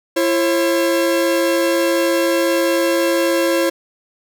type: tone pair together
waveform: 45% pulse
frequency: 337.4 / 541 Hz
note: E4 / C#5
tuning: +40 / -42 cents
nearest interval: minor sixth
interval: 818 cents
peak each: -17 / -17 dBFS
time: 0.16-3.7 s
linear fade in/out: 10 ms
effects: none